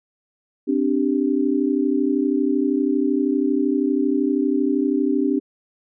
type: chord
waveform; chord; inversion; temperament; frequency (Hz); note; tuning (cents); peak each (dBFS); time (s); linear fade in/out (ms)
sine; C suspended second; none; just; 261.6 / 294.3 / 392.4; C4 / D4 / G4; 0 / +4 / +2; -21 / -20 / -24; 0.67-5.4; 20
effects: none